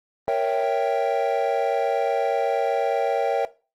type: chord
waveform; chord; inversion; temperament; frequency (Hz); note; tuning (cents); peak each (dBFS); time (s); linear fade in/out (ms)
triangle; A# diminished seventh; none; equal; 466.2 / 554.4 / 659.3 / 784; A#4 / C#5 / E5 / G5; 0 / 0 / 0 / 0; -23; 0.28-3.45; 0
effects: noise-tail reverb RT60 0.3 s tail -17 dB re dry + Opus 24 kbps